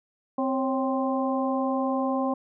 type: harmonic tone with a mistuned harmonic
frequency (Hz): 261.6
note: C4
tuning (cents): 0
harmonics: 1 / 2 / 3 / 4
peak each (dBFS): -26 / -29 / -31 / -32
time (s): 0.38-2.34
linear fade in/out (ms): 5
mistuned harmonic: 2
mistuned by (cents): +71
effects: none